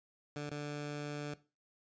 15% pulse tone with dropouts, 146.83 Hz, D3, in tune, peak -32 dBFS, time 0.36-1.34 s, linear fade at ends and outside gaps 2 ms, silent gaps 0.493-0.515 s, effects noise-tail reverb RT60 0.3 s tail -17 dB re dry + resampled to 16000 Hz

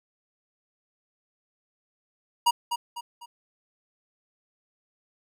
square tone with echo, 953 Hz, A#5, 38 cents sharp, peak -18 dBFS, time 2.46-2.51 s, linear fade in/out 10 ms, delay 250 ms, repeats 3, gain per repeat -8 dB, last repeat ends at 3.26 s, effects none

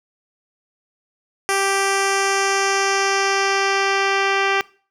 10% pulse tone with low-pass filter sweep, 392 Hz, G4, in tune, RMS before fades -19 dBFS, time 1.49-4.61 s, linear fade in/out 0 ms, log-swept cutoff 10000 to 3500 Hz, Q 1.6, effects noise-tail reverb RT60 0.4 s tail -21 dB re dry

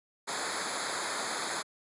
pink noise with comb filter, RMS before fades -34 dBFS, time 0.27-1.63 s, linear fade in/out 20 ms, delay 0.35 ms, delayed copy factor -0.85, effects high-pass 200 Hz 12 dB/octave + resampled to 24000 Hz

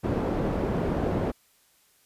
white low-pass noise, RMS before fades -27 dBFS, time 0.03-1.32 s, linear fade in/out 20 ms, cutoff 440 Hz, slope 12 dB/octave, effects white hiss -63 dBFS RMS until 2.05 s + resampled to 32000 Hz

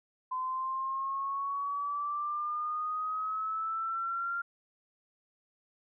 sine exponential sweep, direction up, 1021 to 1393 Hz, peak -31 dBFS, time 0.31-4.42 s, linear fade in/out 10 ms, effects none

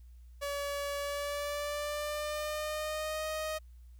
sawtooth tone with pitch glide, 569 to 624.1 Hz, C#5 to D#5, +45 to +5 cents, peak -30 dBFS, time 0.41-3.59 s, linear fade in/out 20 ms, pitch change +160 cents, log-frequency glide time 0.98-3.25 s, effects added 60 Hz sine -50 dBFS peak until 3.99 s + white hiss -75 dBFS RMS until 3.99 s

